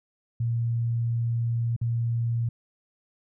sine tone with dropouts, 116.9 Hz, A#2, 5 cents sharp, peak -23 dBFS, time 0.4-2.49 s, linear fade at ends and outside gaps 5 ms, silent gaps 1.764-1.813 s, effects none

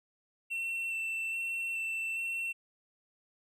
triangle tone with vibrato, 2692 Hz, E7, 36 cents sharp, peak -31 dBFS, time 0.5-2.53 s, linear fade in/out 20 ms, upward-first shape square, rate 1.2 Hz, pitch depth 10 cents each way, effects none

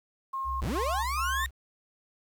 sine tone bursts, 1071 Hz, C6, 40 cents sharp, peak -30 dBFS, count 3, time 0.33-1.45 s, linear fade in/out 10 ms, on 280 ms, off 140 ms
sine tone, 65.41 Hz, C2, in tune, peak -33 dBFS, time 0.44-1.51 s, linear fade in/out 50 ms
35% pulse linear sweep, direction up, 38.89 to 1860 Hz, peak -28 dBFS, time 0.62-1.46 s, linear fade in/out 0 ms
effects 10-bit

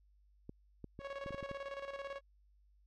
clicks, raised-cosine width 3 ms, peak -33 dBFS, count 8, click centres 0.494 / 0.843 / 0.991 / 1.262 / 1.307 / 1.345 / 1.428 / 1.513 s
sawtooth tone with tremolo, 554.4 Hz, C#5, in tune, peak -36 dBFS, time 0.99-2.21 s, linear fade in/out 50 ms, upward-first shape square, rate 18 Hz, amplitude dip 60%
effects added 50 Hz sine -65 dBFS peak until 2.86 s + low-pass 3000 Hz 12 dB/octave

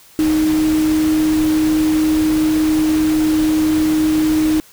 sine tone in noise, 311.1 Hz, D#4, in tune, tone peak -12 dBFS, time 0.19-4.6 s, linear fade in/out 0 ms, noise pink, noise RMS -27 dBFS, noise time 0.19-4.6 s, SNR +12 dB, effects white hiss -46 dBFS RMS until 4.72 s

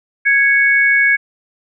sine tone pair together, 1658.5 / 2217 Hz, G#6 / C#7, -3 / 0 cents, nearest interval perfect fourth, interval 503 cents, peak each -12 dBFS, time 0.25-1.17 s, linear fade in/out 20 ms, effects none

